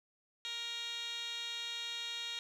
10% pulse tone with band-pass filter, 468.5 Hz, A#4, 9 cents sharp, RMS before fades -41 dBFS, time 0.45-2.39 s, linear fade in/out 0 ms, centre 3900 Hz, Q 7, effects none

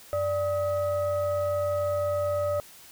sine tone with frequency modulation, 587.3 Hz, D5, in tune, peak -24 dBFS, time 0.13-2.6 s, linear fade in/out 0 ms, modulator 680 Hz, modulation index 0.58, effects white hiss -50 dBFS RMS until 2.91 s

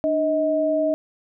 sine tone pair together, 298.3 / 632 Hz, D4 / D#5, +27 / +27 cents, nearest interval octave + minor second, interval 1300 cents, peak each -24 / -19 dBFS, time 0.04-0.94 s, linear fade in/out 0 ms, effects none

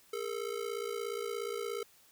square ring-modulated tone, 437.6 Hz, A4, 9 cents flat, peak -33 dBFS, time 0.13-1.83 s, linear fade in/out 2 ms, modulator 28.5 Hz, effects white hiss -63 dBFS RMS until 2.11 s

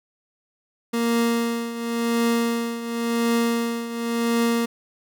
30% pulse tone with tremolo, 233.1 Hz, A#3, in tune, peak -15 dBFS, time 0.93-4.66 s, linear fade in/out 10 ms, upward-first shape triangle, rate 0.93 Hz, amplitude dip 75%, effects none

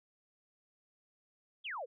sine exponential sweep, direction down, 3520 to 435.3 Hz, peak -38 dBFS, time 1.64-1.86 s, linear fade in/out 20 ms, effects none

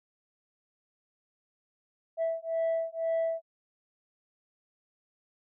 sine beating tone pair, 656 / 658 Hz, E5 / E5, -9 / -3 cents, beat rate 2 Hz, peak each -29 dBFS, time 2.17-3.42 s, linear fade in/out 50 ms, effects tanh soft clip ceiling -24 dBFS

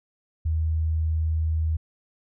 sine tone, 79.6 Hz, D#2, 40 cents sharp, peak -21 dBFS, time 0.45-1.77 s, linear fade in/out 10 ms, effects none

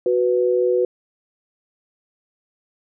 sine tone pair together, 369.2 / 493.9 Hz, F#4 / B4, -4 / 0 cents, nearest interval perfect fourth, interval 504 cents, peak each -18 dBFS, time 0.06-0.85 s, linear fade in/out 2 ms, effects none

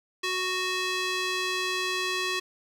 square tone with band-pass filter, 370 Hz, F#4, in tune, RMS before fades -29 dBFS, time 0.23-2.4 s, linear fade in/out 10 ms, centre 3300 Hz, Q 0.91, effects 9-bit

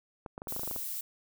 clicks, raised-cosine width 1 ms, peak -26 dBFS, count 11, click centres 0.262 / 0.379 / 0.419 / 0.472 / 0.524 / 0.564 / 0.595 / 0.634 / 0.676 / 0.712 / 0.762 s
violet noise, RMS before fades -37 dBFS, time 0.48-1.01 s, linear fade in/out 2 ms
effects none

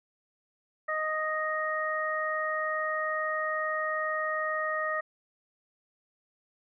harmonic tone, 622.3 Hz, D#5, in tune, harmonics 1 / 2 / 3, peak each -33 / -32 / -32 dBFS, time 0.88-5.01 s, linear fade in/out 10 ms, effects none

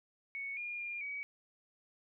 sine tone with pitch steps, 2219 / 2420 / 2406 / 2267 Hz, C#7 / D#7 / D7 / C#7, +1 / -49 / +41 / +38 cents, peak -38 dBFS, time 0.35-1.23 s, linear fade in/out 0 ms, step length 220 ms, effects none

